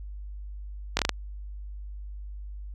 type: slowing click train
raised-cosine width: 0.2 ms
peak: -5 dBFS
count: 5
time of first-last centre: 0.97-1.093 s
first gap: 21 ms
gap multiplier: 1.26
effects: added 50 Hz sine -36 dBFS peak until 2.74 s